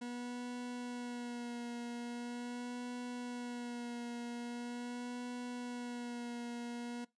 40% pulse tone with vibrato, 241.8 Hz, B3, 36 cents flat, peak -40 dBFS, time 0.01-7.05 s, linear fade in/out 10 ms, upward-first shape sine, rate 0.42 Hz, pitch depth 25 cents each way, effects noise-tail reverb RT60 0.2 s tail -21 dB re dry + resampled to 22050 Hz

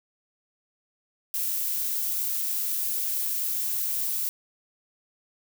violet noise, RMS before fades -28 dBFS, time 1.34-4.29 s, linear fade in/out 0 ms, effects none

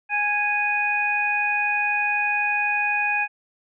harmonic tone, 828 Hz, G#5, 5 cents flat, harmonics 1 / 2 / 3, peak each -26 / -26 / -22 dBFS, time 0.09-3.28 s, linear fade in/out 50 ms, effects none

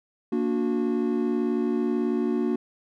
triangle chord, Bb augmented, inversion none, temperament just, 233.1 / 291.4 / 364.2 Hz, Bb3 / D4 / F#4, 0 / -13 / -27 cents, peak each -24 / -26 / -25 dBFS, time 0.32-2.56 s, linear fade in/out 5 ms, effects none

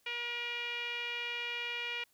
5% pulse tone with low-pass filter, 477.3 Hz, A#4, 41 cents sharp, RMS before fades -38 dBFS, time 0.06-2.04 s, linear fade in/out 5 ms, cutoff 2600 Hz, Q 4.9, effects white hiss -71 dBFS RMS until 2.13 s

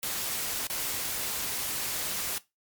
white noise with dropouts, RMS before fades -32 dBFS, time 0.03-2.38 s, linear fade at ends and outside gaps 0 ms, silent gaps 0.669-0.7 s, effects noise-tail reverb RT60 0.2 s tail -18 dB re dry + MP3 96 kbps

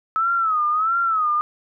sine tone with vibrato, 1289 Hz, E6, 39 cents flat, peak -17 dBFS, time 0.16-1.41 s, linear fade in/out 0 ms, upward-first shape sine, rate 1.5 Hz, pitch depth 120 cents each way, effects none

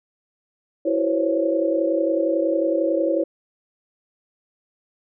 sine tone cluster, 330.7 / 376.4 / 489.8 / 526 / 557 Hz, E4 / F#4 / B4 / C5 / C#5, +6 / +30 / -14 / +9 / +8 cents, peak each -22 / -30 / -30 / -25 / -22 dBFS, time 0.85-3.24 s, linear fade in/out 10 ms, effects none

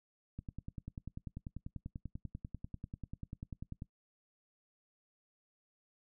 click train, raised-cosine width 5 ms, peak -30 dBFS, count 36, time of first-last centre 0.39-3.821 s, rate 10.2 Hz, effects noise-tail reverb RT60 0.1 s tail -20 dB re dry

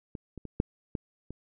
clicks, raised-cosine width 3 ms, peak -25 / -28 / -27 / -11 / -19 / -27 dBFS, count 6, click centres 0.152 / 0.377 / 0.453 / 0.601 / 0.952 / 1.306 s, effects none

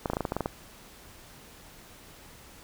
clicks, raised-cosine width 1 ms, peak -14 dBFS, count 10, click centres 0.058 / 0.1 / 0.134 / 0.169 / 0.207 / 0.252 / 0.321 / 0.366 / 0.407 / 0.459 s, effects pink hiss -51 dBFS RMS until 2.63 s

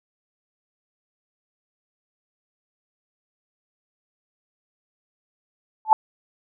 sine tone with exponential growth, 872 Hz, A5, 16 cents flat, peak -5 dBFS, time 5.85-5.93 s, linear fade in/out 1 ms, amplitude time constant 17 ms, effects none

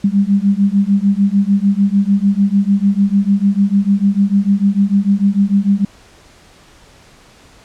sine beating tone pair, 196 / 202.7 Hz, G3 / G#3, 0 / -42 cents, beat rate 6.7 Hz, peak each -13 dBFS, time 0.04-5.85 s, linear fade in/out 5 ms, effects pink hiss -45 dBFS RMS until 7.64 s + low-pass 8000 Hz 12 dB/octave

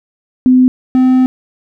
sine / triangle tone pair in turn, 254.6 / 256.8 Hz, C4 / C4, -47 / -32 cents, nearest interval unison, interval 15 cents, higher second, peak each -4 dBFS, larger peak neither, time 0.46-0.68 / 0.95-1.26 s, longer second, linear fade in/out 0 ms, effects none

